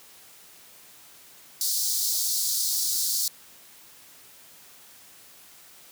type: high-pass noise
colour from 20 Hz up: pink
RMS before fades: -26 dBFS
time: 1.61-3.28 s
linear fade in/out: 2 ms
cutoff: 4200 Hz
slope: 48 dB/octave
effects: white hiss -51 dBFS RMS until 5.91 s + high-pass 80 Hz 12 dB/octave